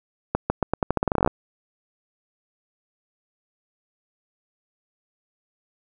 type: accelerating click train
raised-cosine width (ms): 1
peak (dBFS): -6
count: 17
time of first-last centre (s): 0.35-1.276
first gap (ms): 150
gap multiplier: 0.85
effects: none